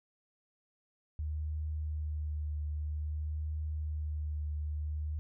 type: tone with vibrato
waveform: sine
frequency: 76 Hz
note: D#2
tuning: 40 cents flat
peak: -33 dBFS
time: 1.19-5.19 s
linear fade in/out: 0 ms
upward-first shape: triangle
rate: 0.52 Hz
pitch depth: 23 cents each way
effects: none